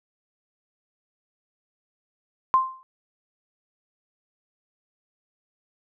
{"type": "tone with exponential decay", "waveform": "sine", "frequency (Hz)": 1046.5, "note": "C6", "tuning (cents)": 0, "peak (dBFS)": -12, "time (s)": [2.54, 2.83], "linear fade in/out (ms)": 0, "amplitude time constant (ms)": 62, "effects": []}